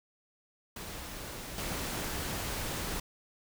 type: noise with level steps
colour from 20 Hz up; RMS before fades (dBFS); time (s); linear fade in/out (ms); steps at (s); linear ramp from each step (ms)
pink; -42 / -36; 0.76-3; 5; 1.58; 2
effects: none